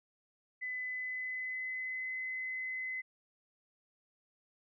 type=tone with pitch glide; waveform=sine; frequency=2009 to 2035 Hz; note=B6 to C7; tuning=+29 to -49 cents; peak=-36 dBFS; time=0.61-3.02 s; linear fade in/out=20 ms; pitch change=+22 cents; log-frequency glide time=0.85-2.13 s; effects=none